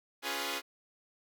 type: chord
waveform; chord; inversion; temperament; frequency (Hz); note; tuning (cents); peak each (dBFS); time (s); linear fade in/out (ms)
5% pulse; C# dominant seventh; none; equal; 277.2 / 349.2 / 415.3 / 493.9; C#4 / E#4 / G#4 / B4; 0 / 0 / 0 / 0; -28; 0.22-0.62; 50
effects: none